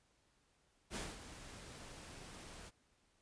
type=noise with ADSR envelope; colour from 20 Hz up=pink; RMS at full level=-42 dBFS; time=0.9-2.71 s; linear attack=57 ms; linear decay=200 ms; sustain=-11 dB; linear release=33 ms; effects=pink hiss -75 dBFS RMS until 3.21 s + resampled to 22050 Hz